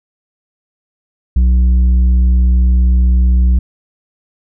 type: tone with tanh clipping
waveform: triangle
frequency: 61.74 Hz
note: B1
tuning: in tune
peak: -8 dBFS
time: 1.36-3.59 s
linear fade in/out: 5 ms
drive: 10 dB
effects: none